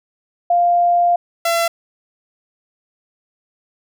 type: tone pair in turn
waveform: sine / sawtooth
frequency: 698.5 / 675.9 Hz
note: F5 / E5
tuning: 0 / +43 cents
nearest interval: minor second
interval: 57 cents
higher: first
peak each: -11 dBFS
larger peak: neither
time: 0.5-1.16 / 1.45-1.68 s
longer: first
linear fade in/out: 5 ms
effects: none